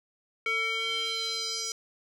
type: tone with band-pass filter sweep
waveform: square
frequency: 450.2 Hz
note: A4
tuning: 40 cents sharp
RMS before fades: -31 dBFS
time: 0.46-1.72 s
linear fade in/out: 2 ms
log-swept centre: 2100 to 5800 Hz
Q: 3.7
effects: none

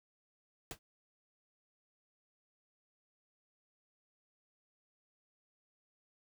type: noise with exponential decay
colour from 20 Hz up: pink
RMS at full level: -38 dBFS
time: 0.71-0.79 s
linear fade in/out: 1 ms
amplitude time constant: 16 ms
effects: none

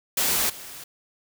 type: noise with level steps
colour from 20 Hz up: white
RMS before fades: -23 / -40 dBFS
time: 0.17-0.84 s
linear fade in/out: 5 ms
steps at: 0.49 s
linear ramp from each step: 10 ms
effects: none

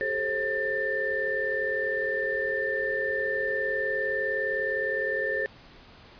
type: tone cluster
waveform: sine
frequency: 393.7 / 433.4 / 533 / 1786 Hz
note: G4 / A4 / C5 / A6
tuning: +8 / -26 / +32 / +25 cents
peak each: -36 / -33 / -31 / -28 dBFS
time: 0.01-5.46 s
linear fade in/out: 0 ms
effects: pink hiss -51 dBFS RMS until 6.19 s + resampled to 11025 Hz

